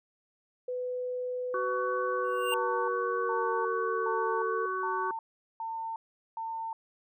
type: tone with pitch glide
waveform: sine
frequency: 499.6 to 450.3 Hz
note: B4 to A4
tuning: +20 to +40 cents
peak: -31 dBFS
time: 0.68-4.66 s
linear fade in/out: 5 ms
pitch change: -180 cents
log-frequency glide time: 2.07-4.08 s
type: harmonic tone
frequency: 375.4 Hz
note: F#4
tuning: 25 cents sharp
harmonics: 1 / 3 / 4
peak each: -35 / -32 / -37 dBFS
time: 1.54-5.11 s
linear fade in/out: 2 ms
type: tone with exponential growth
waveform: square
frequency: 2794 Hz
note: F7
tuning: in tune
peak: -28 dBFS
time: 2.24-2.54 s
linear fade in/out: 1 ms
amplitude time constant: 65 ms
type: tone bursts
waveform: sine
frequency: 902 Hz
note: A5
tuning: 43 cents sharp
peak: -33 dBFS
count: 6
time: 2.52-6.73 s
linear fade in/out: 2 ms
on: 360 ms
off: 410 ms
effects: none